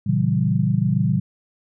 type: chord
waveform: sine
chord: A# diminished seventh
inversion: none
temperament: equal with one note detuned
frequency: 116.54 / 138.59 / 164.81 / 192.41 Hz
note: A#2 / C#3 / E3 / G3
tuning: 0 / 0 / 0 / -32 cents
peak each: -22 dBFS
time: 0.06-1.2 s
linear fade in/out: 10 ms
effects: none